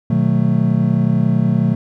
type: chord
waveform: triangle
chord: B dominant seventh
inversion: none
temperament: just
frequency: 123.47 / 154.34 / 185.21 / 222.2 Hz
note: B2 / D#3 / F#3 / A3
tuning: 0 / -14 / +2 / +17 cents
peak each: -16 dBFS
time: 0.1-1.75 s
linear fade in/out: 5 ms
effects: none